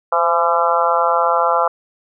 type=harmonic tone with a mistuned harmonic; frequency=169.2 Hz; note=E3; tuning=45 cents sharp; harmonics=3 / 4 / 5 / 6 / 7 / 8; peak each=-20 / -20 / -20 / -20 / -20 / -20 dBFS; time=0.12-1.68 s; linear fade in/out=5 ms; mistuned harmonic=3; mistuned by=+29 cents; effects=none